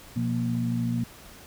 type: tone cluster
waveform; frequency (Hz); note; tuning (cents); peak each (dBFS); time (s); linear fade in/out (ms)
sine; 122.5 / 176 / 234.7; B2 / F3 / A#3; -14 / +14 / +12; -28 / -33 / -27; 0.16-1.04; 5
effects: pink hiss -48 dBFS RMS until 1.46 s